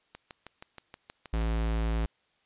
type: click train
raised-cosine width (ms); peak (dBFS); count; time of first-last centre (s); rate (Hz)
0.3; -27; 9; 0.15-1.416; 6.32
type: tone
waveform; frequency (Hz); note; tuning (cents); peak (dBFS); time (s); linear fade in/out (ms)
square; 55.6; A1; +19; -27; 1.33-2.06; 5
effects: white hiss -70 dBFS RMS until 2.45 s + resampled to 8000 Hz